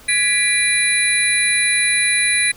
sine tone cluster, 1680 / 1981 / 2384 / 3983 / 9920 Hz, G#6 / B6 / D7 / B7 / D#9, +19 / +5 / +25 / +14 / -6 cents, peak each -27 / -20 / -19 / -23 / -18 dBFS, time 0.08-2.52 s, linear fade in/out 10 ms, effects pink hiss -44 dBFS RMS until 2.56 s

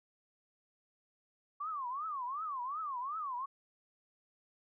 sine tone with vibrato, 1122 Hz, C#6, 21 cents sharp, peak -36 dBFS, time 1.6-3.46 s, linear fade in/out 10 ms, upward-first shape triangle, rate 2.7 Hz, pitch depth 290 cents each way, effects none

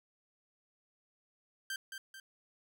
sawtooth tone with echo, 1568 Hz, G6, in tune, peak -33 dBFS, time 1.7-1.76 s, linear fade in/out 2 ms, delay 220 ms, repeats 2, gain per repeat -6 dB, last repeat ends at 2.2 s, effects none

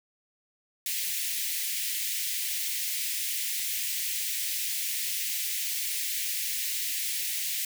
white high-pass noise, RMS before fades -31 dBFS, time 0.86-7.65 s, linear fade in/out 2 ms, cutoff 1900 Hz, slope 48 dB/octave, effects none

